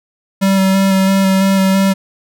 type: tone with vibrato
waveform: square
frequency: 192.7 Hz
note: G3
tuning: 29 cents flat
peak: -10 dBFS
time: 0.41-1.94 s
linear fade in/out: 20 ms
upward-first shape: square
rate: 3 Hz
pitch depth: 13 cents each way
effects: none

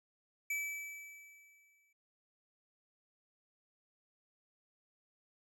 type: tone with exponential decay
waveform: square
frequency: 2305 Hz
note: D7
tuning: 33 cents flat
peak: -34 dBFS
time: 0.5-1.93 s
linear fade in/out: 5 ms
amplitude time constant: 310 ms
effects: none

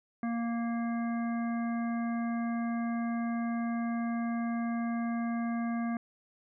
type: harmonic tone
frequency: 233.1 Hz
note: A#3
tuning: in tune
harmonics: 1 / 3 / 5 / 7 / 9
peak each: -30 / -40 / -44 / -47 / -49 dBFS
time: 0.23-5.97 s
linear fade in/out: 2 ms
effects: none

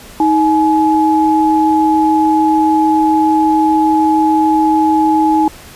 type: tone pair together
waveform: sine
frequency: 315.5 / 846.7 Hz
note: D#4 / G#5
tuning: +24 / +33 cents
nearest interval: octave + perfect fourth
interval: 1709 cents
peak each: -11 dBFS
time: 0.2-5.48 s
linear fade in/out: 2 ms
effects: pink hiss -36 dBFS RMS until 5.75 s + resampled to 32000 Hz

